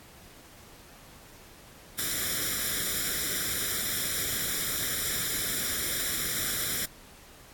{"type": "noise with comb filter", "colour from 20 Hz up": "white", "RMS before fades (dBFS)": -30, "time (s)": [1.98, 6.86], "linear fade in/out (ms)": 10, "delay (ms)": 0.55, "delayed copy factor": 0.85, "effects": ["pink hiss -52 dBFS RMS until 7.53 s", "AAC 64 kbps"]}